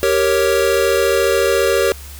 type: chord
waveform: square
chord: G diminished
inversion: none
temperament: equal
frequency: 392 / 466.2 / 554.4 Hz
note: G4 / Bb4 / Db5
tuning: 0 / 0 / 0 cents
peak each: -18 dBFS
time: 0.03-1.92 s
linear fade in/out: 0 ms
effects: added 70 Hz sine -33 dBFS peak until 2.19 s + white hiss -38 dBFS RMS until 2.19 s